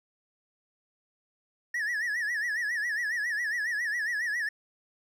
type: tone with vibrato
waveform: triangle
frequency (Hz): 1807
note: A6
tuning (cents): +46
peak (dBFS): -26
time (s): 1.74-4.49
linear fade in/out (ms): 5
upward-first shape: sine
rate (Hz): 7.3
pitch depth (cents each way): 140
effects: none